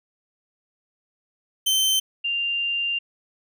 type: tone pair in turn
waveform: sawtooth / sine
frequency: 3095 / 2790 Hz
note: G7 / F7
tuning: -23 / -2 cents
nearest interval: major second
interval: 179 cents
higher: first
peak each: -15 / -22 dBFS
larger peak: first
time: 1.66-2 / 2.24-2.99 s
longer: second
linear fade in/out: 10 ms
effects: none